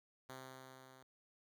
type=tone with level ramp; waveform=5% pulse; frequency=130.81 Hz; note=C3; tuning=in tune; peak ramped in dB=-37 to -49 dBFS; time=0.29-1.03 s; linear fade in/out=5 ms; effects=none